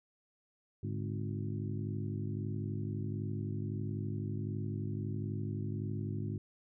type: harmonic tone with a mistuned harmonic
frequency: 51.91 Hz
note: G#1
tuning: in tune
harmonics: 2 / 3 / 4 / 5 / 6 / 7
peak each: -37 / -41 / -43 / -45 / -47 / -48 dBFS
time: 0.83-6.38 s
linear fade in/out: 5 ms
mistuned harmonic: 3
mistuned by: -120 cents
effects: none